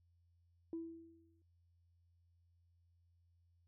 sine tone with exponential decay, 330 Hz, E4, 2 cents sharp, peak -38 dBFS, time 0.73-1.42 s, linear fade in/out 1 ms, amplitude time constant 150 ms, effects tanh soft clip ceiling -35 dBFS + added 86 Hz sine -70 dBFS peak until 3.67 s

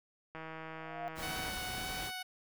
click train, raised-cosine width 0.5 ms, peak -30 dBFS, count 185, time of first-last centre 0.35-1.5 s, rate 160 Hz
sine tone with exponential growth, 698.5 Hz, F5, in tune, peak -34 dBFS, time 0.62-1.08 s, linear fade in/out 0 ms, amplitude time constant 99 ms
pink noise, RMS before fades -43 dBFS, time 1.15-2.12 s, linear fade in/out 50 ms
10% pulse tone with vibrato, 745 Hz, F#5, 12 cents sharp, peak -31 dBFS, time 1.22-2.23 s, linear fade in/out 10 ms, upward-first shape triangle, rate 1.8 Hz, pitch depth 13 cents each way
effects none

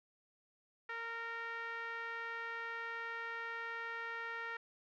5% pulse tone with low-pass filter, 461.3 Hz, A#4, 18 cents flat, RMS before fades -43 dBFS, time 0.89-4.57 s, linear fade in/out 5 ms, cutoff 1700 Hz, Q 3.1, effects none

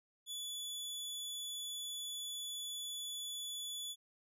sawtooth tone, 3439 Hz, A7, 40 cents flat, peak -38 dBFS, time 0.26-3.96 s, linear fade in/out 50 ms, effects resampled to 32000 Hz

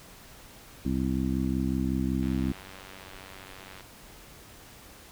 harmonic tone, 65.41 Hz, C2, in tune, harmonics 1 / 2 / 3 / 4 / 5, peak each -32 / -34 / -30 / -30 / -35 dBFS, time 0.85-2.52 s, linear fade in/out 5 ms
click train, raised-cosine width 0.3 ms, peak -29 dBFS, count 151, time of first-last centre 2.23-3.807 s, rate 95.1 Hz
effects pink hiss -50 dBFS RMS until 5.11 s

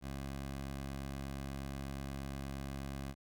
15% pulse tone, 68.4 Hz, C#2, 23 cents flat, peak -34 dBFS, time 0.01-3.15 s, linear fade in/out 50 ms, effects none

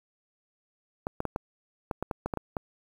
clicks, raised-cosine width 1 ms, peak -16 dBFS, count 11, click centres 1.069 / 1.204 / 1.253 / 1.361 / 1.912 / 2.026 / 2.112 / 2.26 / 2.338 / 2.373 / 2.568 s, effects 8-bit

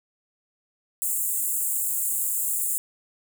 pink high-pass noise, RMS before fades -26 dBFS, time 1.02-2.78 s, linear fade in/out 0 ms, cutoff 7200 Hz, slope 96 dB/octave, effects none

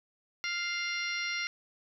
harmonic tone, 698.5 Hz, F5, in tune, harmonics 2 / 3 / 4 / 5 / 6 / 7 / 8, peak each -39 / -34 / -40 / -46 / -41 / -48 / -41 dBFS, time 0.44-1.47 s, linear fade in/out 0 ms, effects none

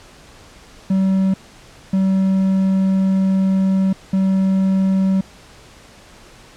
triangle tone bursts at uneven times, 191.2 Hz, G3, 43 cents flat, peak -11 dBFS, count 3, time 0.9-1.34 / 1.93-3.93 / 4.13-5.21 s, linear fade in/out 5 ms, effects pink hiss -44 dBFS RMS until 6.56 s + low-pass 8000 Hz 12 dB/octave

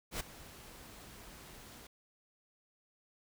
pink noise with ADSR envelope, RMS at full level -36 dBFS, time 0.11-1.87 s, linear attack 91 ms, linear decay 12 ms, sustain -17 dB, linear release 4 ms, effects none

